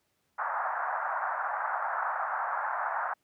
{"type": "band-pass noise", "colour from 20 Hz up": "pink", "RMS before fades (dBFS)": -32, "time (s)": [0.38, 3.14], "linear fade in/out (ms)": 10, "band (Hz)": [700, 1600], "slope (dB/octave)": 48, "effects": ["pink hiss -75 dBFS RMS until 3.23 s", "high-pass 100 Hz 12 dB/octave"]}